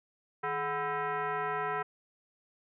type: tone with frequency modulation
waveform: sine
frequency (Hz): 157.7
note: D#3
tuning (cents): +24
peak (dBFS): -30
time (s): 0.43-1.83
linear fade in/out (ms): 10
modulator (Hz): 581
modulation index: 2.7
effects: none